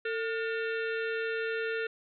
harmonic tone with a mistuned harmonic, 449 Hz, A4, 35 cents sharp, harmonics 1 / 3 / 4 / 5 / 6 / 7 / 8 / 9, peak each -32 / -36 / -39 / -48 / -42 / -54 / -50 / -54 dBFS, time 0.05-1.87 s, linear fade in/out 5 ms, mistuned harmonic 3, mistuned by +100 cents, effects none

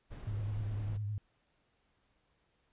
brown noise, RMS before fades -45 dBFS, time 0.1-0.98 s, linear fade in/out 20 ms
sine tone with vibrato, 103.83 Hz, G#2, in tune, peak -34 dBFS, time 0.27-1.18 s, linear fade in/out 0 ms, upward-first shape sine, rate 9.8 Hz, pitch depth 54 cents each way
effects pink hiss -75 dBFS RMS until 2.72 s + resampled to 8000 Hz

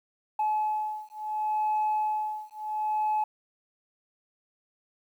sine beating tone pair, 855 / 855.71 Hz, A5 / A5, -50 / -48 cents, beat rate 0.71 Hz, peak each -28 dBFS, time 0.39-3.24 s, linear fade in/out 5 ms, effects tanh soft clip ceiling -21 dBFS + 10-bit

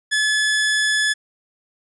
sawtooth tone, 1717 Hz, A6, 43 cents flat, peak -13 dBFS, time 0.11-1.14 s, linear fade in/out 20 ms, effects resampled to 24000 Hz

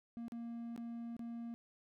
triangle tone with dropouts, 233.5 Hz, A#3, 3 cents sharp, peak -40 dBFS, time 0.17-1.54 s, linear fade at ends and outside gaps 0 ms, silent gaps 0.282-0.321 / 0.762-0.777 / 1.166-1.193 s, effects none

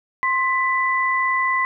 sine tone pair together, 1054 / 1989.7 Hz, C6 / B6, +12 / +12 cents, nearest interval major seventh, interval 1100 cents, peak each -20 dBFS, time 0.23-1.65 s, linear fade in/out 0 ms, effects none

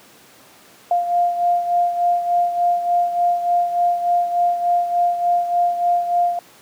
sine beating tone pair, 700 / 703.4 Hz, F5 / F5, +4 / +12 cents, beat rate 3.4 Hz, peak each -16 / -23 dBFS, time 0.91-6.39 s, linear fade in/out 2 ms, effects pink hiss -47 dBFS RMS until 6.61 s + high-pass 200 Hz 12 dB/octave

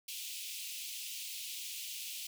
pink high-pass noise, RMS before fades -43 dBFS, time 0.08-2.27 s, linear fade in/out 5 ms, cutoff 2500 Hz, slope 48 dB/octave, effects none

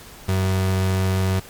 35% pulse tone, 94.4 Hz, F#2, 35 cents sharp, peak -16 dBFS, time 0.28-1.4 s, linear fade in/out 10 ms, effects pink hiss -42 dBFS RMS until 1.49 s + MP3 96 kbps

